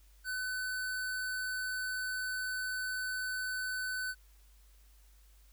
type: tone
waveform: square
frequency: 1508 Hz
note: F#6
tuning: 32 cents sharp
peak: -35 dBFS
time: 0.24-4.15 s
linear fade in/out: 50 ms
effects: added 50 Hz sine -58 dBFS peak until 5.52 s + white hiss -68 dBFS RMS until 5.52 s